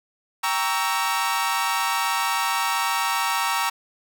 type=chord; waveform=sawtooth; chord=G diminished seventh; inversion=none; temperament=equal with one note detuned; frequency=784 / 932.3 / 1124.2 / 1318.5 Hz; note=G5 / Bb5 / Db6 / Fb6; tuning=0 / 0 / +24 / 0 cents; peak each=-26 / -21 / -24 / -24 dBFS; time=0.43-3.7 s; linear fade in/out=10 ms; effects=none